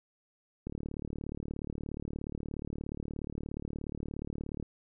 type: click train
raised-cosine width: 3 ms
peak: -25 dBFS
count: 147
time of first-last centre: 0.67-4.627 s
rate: 36.9 Hz
effects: none